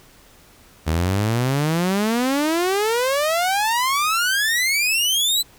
sawtooth exponential sweep, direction up, 76.4 to 4066 Hz, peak -14 dBFS, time 0.86-5.43 s, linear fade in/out 20 ms, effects pink hiss -50 dBFS RMS until 5.58 s

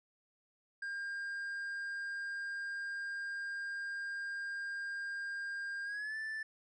triangle tone with pitch glide, 1605 to 1760.4 Hz, G6 to A6, +40 to 0 cents, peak -36 dBFS, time 0.82-6.43 s, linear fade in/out 5 ms, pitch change +160 cents, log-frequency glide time 5.84-6.16 s, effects resampled to 22050 Hz

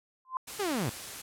sine tone with exponential growth, 1037 Hz, C6, 16 cents flat, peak -25 dBFS, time 0.25-0.37 s, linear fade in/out 1 ms, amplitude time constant 25 ms
white noise, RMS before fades -41 dBFS, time 0.47-1.22 s, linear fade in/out 10 ms
sawtooth linear sweep, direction down, 431 to 93.8 Hz, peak -25 dBFS, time 0.59-0.9 s, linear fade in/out 10 ms
effects low-pass 12000 Hz 12 dB/octave

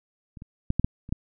clicks, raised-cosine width 5 ms, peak -29 / -28 / -11 / -10 / -8 / -28 / -13 dBFS, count 7, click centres 0.372 / 0.421 / 0.704 / 0.796 / 0.845 / 1.091 / 1.125 s, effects none

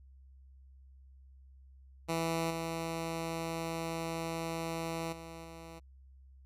10% pulse tone with level steps, 164.7 Hz, E3, 1 cent flat, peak -23 / -27 / -37 / -39 dBFS, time 2.08-5.8 s, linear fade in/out 20 ms, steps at 2.5 / 5.12 / 5.44 s, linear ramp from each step 10 ms, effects added 66 Hz sine -54 dBFS peak until 6.45 s + resampled to 32000 Hz

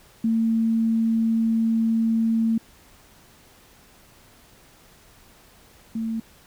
sine tone pair in turn, 225.8 / 224.8 Hz, A3 / A3, +45 / +37 cents, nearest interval unison, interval 8 cents, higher first, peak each -18 / -24 dBFS, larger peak first, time 0.24-2.58 / 5.95-6.2 s, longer first, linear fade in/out 5 ms, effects pink hiss -53 dBFS RMS until 6.46 s

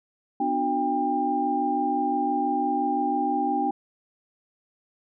sine tone cluster, 250.2 / 296.1 / 363.4 / 797 Hz, B3 / D4 / F#4 / G5, +23 / +14 / -31 / +28 cents, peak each -30 / -28 / -33 / -24 dBFS, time 0.4-3.71 s, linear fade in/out 5 ms, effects none

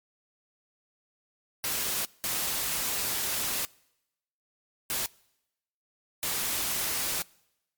white noise bursts at uneven times, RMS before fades -30 dBFS, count 4, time 1.64-2.05 / 2.24-3.65 / 4.9-5.06 / 6.23-7.22 s, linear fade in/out 0 ms, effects noise-tail reverb RT60 0.9 s tail -25 dB re dry + MP3 96 kbps

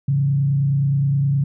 sine tone with frequency modulation, 139.1 Hz, C#3, 6 cents sharp, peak -15 dBFS, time 0.08-1.44 s, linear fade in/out 5 ms, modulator 29.6 Hz, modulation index 0.43, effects none

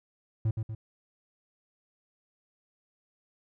triangle tone with echo, 110 Hz, A2, in tune, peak -22 dBFS, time 0.45-0.51 s, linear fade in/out 5 ms, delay 120 ms, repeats 2, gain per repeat -5 dB, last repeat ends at 0.75 s, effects none

